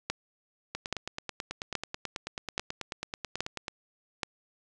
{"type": "two click trains", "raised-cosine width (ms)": 0.2, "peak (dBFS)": [-12, -17], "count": [6, 28], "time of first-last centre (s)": [[0.1, 4.232], [0.75, 3.682]], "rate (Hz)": [1.21, 9.21], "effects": ["resampled to 24000 Hz", "7-bit"]}